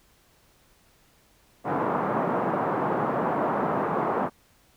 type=band-pass noise; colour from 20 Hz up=white; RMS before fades=-26 dBFS; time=1.64-4.3 s; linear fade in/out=50 ms; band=140 to 1100 Hz; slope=24 dB/octave; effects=pink hiss -61 dBFS RMS until 4.76 s